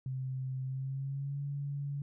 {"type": "tone with pitch glide", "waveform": "sine", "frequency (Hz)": [130.81, 141.83], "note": ["C3", "C#3"], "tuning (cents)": [0, 40], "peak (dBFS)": -34, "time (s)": [0.06, 2.02], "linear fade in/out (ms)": 2, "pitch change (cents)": 140, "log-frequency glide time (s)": [0.64, 1.41], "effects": []}